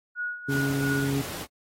sine tone with tremolo, 1455 Hz, F#6, 29 cents flat, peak -27 dBFS, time 0.15-1.12 s, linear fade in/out 50 ms, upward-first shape sine, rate 2.9 Hz, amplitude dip 75%
harmonic tone, 138.59 Hz, C#3, in tune, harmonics 1 / 2 / 3, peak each -27 / -27 / -33 dBFS, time 0.48-1.22 s, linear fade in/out 10 ms
pink noise, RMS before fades -36 dBFS, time 0.48-1.47 s, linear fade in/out 50 ms
effects high-pass 80 Hz 12 dB/octave + AAC 48 kbps

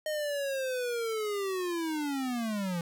square linear sweep, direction down, 620 to 166.4 Hz, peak -31 dBFS, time 0.06-2.81 s, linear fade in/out 2 ms, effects none

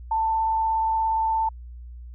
sine tone with vibrato, 889 Hz, A5, 18 cents sharp, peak -20 dBFS, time 0.11-1.49 s, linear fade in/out 5 ms, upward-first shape sine, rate 17 Hz, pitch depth 8 cents each way, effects added 60 Hz sine -37 dBFS peak until 2.14 s

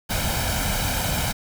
pink noise with comb filter, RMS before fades -24 dBFS, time 0.09-1.33 s, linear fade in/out 20 ms, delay 1.3 ms, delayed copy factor +0.65, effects none

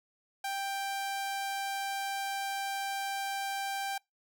sawtooth tone, 787 Hz, G5, 7 cents sharp, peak -29 dBFS, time 0.44-3.98 s, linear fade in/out 5 ms, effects noise-tail reverb RT60 0.2 s tail -26 dB re dry

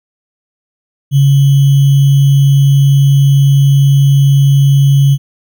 sine tone with sample-and-hold, 138.9 Hz, C#3, 4 cents sharp, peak -4 dBFS, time 1.11-5.18 s, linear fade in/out 50 ms, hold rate 3150 Hz, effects none

